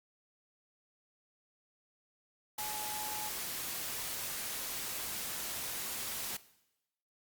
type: tone in noise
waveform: sine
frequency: 849 Hz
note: G#5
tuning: 38 cents sharp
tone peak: -42 dBFS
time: 2.58-3.29 s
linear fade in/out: 5 ms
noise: white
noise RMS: -39 dBFS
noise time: 2.58-6.37 s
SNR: -6 dB
effects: noise-tail reverb RT60 0.9 s tail -18 dB re dry + Opus 48 kbps